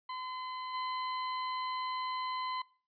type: tone with level steps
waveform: 40% pulse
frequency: 1021 Hz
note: C6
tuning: 43 cents flat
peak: -37 / -33 dBFS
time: 0.09-2.62 s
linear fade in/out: 5 ms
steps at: 0.73 s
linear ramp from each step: 20 ms
effects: noise-tail reverb RT60 0.4 s tail -22 dB re dry + resampled to 11025 Hz